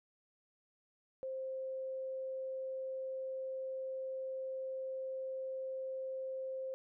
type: tone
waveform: sine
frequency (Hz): 526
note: C5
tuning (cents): +9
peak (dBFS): -38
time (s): 1.23-6.74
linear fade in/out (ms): 0
effects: none